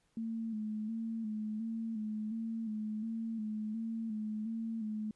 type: tone with vibrato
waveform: sine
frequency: 220.1 Hz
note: A3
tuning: 1 cent sharp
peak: -35 dBFS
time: 0.17-5.11 s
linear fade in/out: 2 ms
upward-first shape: square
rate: 1.4 Hz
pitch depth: 45 cents each way
effects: pink hiss -75 dBFS RMS until 5.15 s + resampled to 24000 Hz